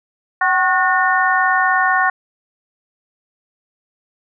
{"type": "harmonic tone with a mistuned harmonic", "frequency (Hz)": 364.4, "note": "F#4", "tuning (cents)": -26, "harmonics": [2, 3, 4, 5], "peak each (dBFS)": [-18, -18, -18, -18], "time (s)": [0.41, 2.1], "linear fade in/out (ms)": 5, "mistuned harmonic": 2, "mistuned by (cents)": 66, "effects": []}